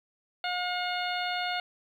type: harmonic tone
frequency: 718 Hz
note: F5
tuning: 48 cents sharp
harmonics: 1 / 2 / 3 / 4 / 5 / 6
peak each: -32 / -35 / -37 / -38 / -39 / -40 dBFS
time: 0.44-1.6 s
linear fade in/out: 2 ms
effects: 10-bit